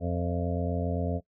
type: harmonic tone with a mistuned harmonic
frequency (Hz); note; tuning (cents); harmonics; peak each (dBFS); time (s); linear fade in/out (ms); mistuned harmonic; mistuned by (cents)
87.7; F2; +8; 1 / 2 / 3 / 5 / 6 / 7 / 8; -30 / -33 / -35 / -37 / -38 / -38 / -39; 0-1.21; 50; 8; -44
effects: noise-tail reverb RT60 0.1 s tail -20 dB re dry